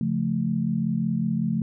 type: chord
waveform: sine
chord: Db augmented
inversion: none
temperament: equal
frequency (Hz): 138.59 / 174.61 / 220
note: Db3 / F3 / A3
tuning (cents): 0 / 0 / 0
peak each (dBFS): -29 / -26 / -25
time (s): 0.01-1.62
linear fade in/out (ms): 2
effects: none